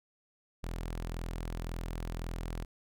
sawtooth tone, 41.87 Hz, E1, 28 cents sharp, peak -32 dBFS, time 0.63-2.65 s, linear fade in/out 10 ms, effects none

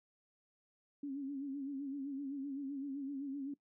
sine tone with vibrato, 277.2 Hz, C#4, in tune, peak -38 dBFS, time 1.03-3.54 s, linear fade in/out 5 ms, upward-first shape sine, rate 7.8 Hz, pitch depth 72 cents each way, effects noise-tail reverb RT60 0.1 s tail -19 dB re dry

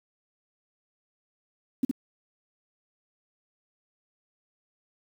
sine tone with echo, 261.6 Hz, C4, in tune, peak -19 dBFS, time 1.83-1.85 s, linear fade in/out 5 ms, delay 63 ms, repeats 1, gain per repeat -3 dB, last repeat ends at 1.913 s, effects 8-bit

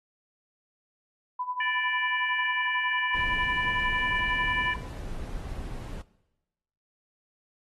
sine tone with tremolo, 997 Hz, B5, 16 cents sharp, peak -27 dBFS, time 1.39-4.76 s, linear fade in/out 5 ms, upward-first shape sine, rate 11 Hz, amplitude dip 80%
harmonic tone, 586 Hz, D5, 4 cents flat, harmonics 3 / 4 / 5, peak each -27 / -33 / -36 dBFS, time 1.6-4.74 s, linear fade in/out 5 ms
brown noise, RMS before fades -36 dBFS, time 3.14-6.02 s, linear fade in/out 10 ms
effects noise-tail reverb RT60 1.0 s tail -20 dB re dry + AAC 32 kbps

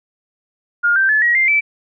sine tone with pitch steps, 1418 / 1564.3 / 1725.7 / 1903.8 / 2100 / 2317 Hz, F6 / G6 / A6 / A#6 / C7 / D7, +26 / -4 / -34 / +36 / +6 / -24 cents, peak -11 dBFS, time 0.83-1.61 s, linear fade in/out 20 ms, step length 130 ms, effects none

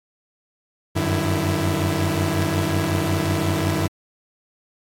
sawtooth tone cluster, 91.7 / 97.2 / 151.2 / 330.6 Hz, F#2 / G2 / D#3 / E4, -15 / -14 / -49 / +5 cents, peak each -21 dBFS, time 0.95-3.88 s, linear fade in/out 20 ms, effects AAC 64 kbps

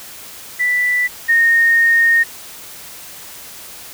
sine tone pair in turn, 1975.5 / 1846.7 Hz, B6 / A#6, 0 / -17 cents, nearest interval minor second, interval 117 cents, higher first, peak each -13 / -9 dBFS, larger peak second, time 0.59-1.08 / 1.28-2.24 s, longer second, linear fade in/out 20 ms, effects white hiss -35 dBFS RMS until 3.93 s

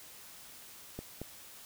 clicks, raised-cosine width 2 ms, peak -26 dBFS, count 2, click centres 0.99 / 1.216 s, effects white hiss -52 dBFS RMS until 1.65 s

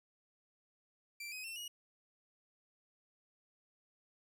sawtooth tone with pitch steps, 2349 / 2518 / 2698 / 2892 Hz, D7 / D#7 / E7 / F#7, 0 / +20 / +40 / -40 cents, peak -40 dBFS, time 1.2-1.68 s, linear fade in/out 5 ms, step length 120 ms, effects none

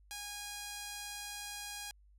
5% pulse tone, 821 Hz, G#5, 20 cents flat, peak -30 dBFS, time 0.11-1.91 s, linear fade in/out 0 ms, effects added 50 Hz sine -60 dBFS peak until 2.18 s

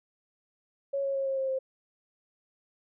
sine tone with pitch steps, 554 / 548.6 / 543.2 / 537.9 / 532.7 / 527.5 Hz, C#5 / C#5 / C#5 / C5 / C5 / C5, -1 / -18 / -35 / +48 / +31 / +14 cents, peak -27 dBFS, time 0.93-1.59 s, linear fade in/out 10 ms, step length 110 ms, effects none

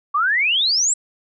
sine exponential sweep, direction up, 1117 to 7990 Hz, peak -15 dBFS, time 0.14-0.94 s, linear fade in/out 10 ms, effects none

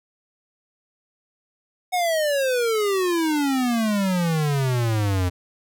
square exponential sweep, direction down, 740 to 87.6 Hz, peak -20 dBFS, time 1.92-5.3 s, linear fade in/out 20 ms, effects none

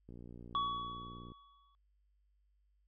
click train, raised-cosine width 3 ms, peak -39 dBFS, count 74, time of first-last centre 0.09-1.319 s, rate 59.4 Hz
square tone with exponential decay, 1127 Hz, C#6, 28 cents sharp, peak -31 dBFS, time 0.55-1.75 s, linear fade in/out 0 ms, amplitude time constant 260 ms
effects added 50 Hz sine -70 dBFS peak until 2.87 s + resampled to 11025 Hz

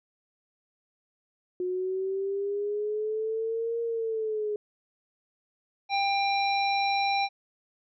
sine linear two-way sweep, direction up then down, 360.6 to 466.2 to 416 Hz, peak -27 dBFS, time 1.6-4.56 s, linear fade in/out 2 ms, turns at 3.81 s
harmonic tone, 794 Hz, G5, 22 cents sharp, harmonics 1 / 3 / 5 / 7, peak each -25 / -30 / -33 / -39 dBFS, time 5.89-7.29 s, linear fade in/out 50 ms
effects none

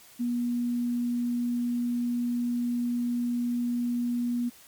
sine tone, 241 Hz, B3, 42 cents flat, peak -25 dBFS, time 0.19-4.5 s, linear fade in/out 20 ms, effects white hiss -53 dBFS RMS until 4.67 s + MP3 96 kbps

